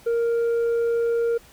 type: tone with tanh clipping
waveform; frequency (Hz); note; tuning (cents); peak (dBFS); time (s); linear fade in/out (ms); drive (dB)
sine; 466.2; A#4; 0; -20; 0.06-1.38; 10; 3
effects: pink hiss -51 dBFS RMS until 1.52 s